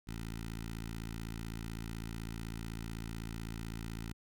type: tone with notch filter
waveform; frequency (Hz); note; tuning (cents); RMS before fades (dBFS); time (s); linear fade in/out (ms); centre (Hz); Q
10% pulse; 55.9; A1; +28; -42; 0.07-4.13; 10; 590; 0.55
effects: none